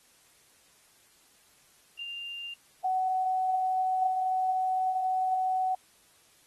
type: tone pair in turn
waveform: sine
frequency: 2794 / 748.6 Hz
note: F7 / F#5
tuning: 0 / +20 cents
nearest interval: octave + major seventh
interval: 2280 cents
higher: first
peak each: -36 / -25 dBFS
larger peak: second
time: 1.99-2.54 / 2.84-5.75 s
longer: second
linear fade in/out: 5 ms
effects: white hiss -62 dBFS RMS until 6.46 s + AAC 32 kbps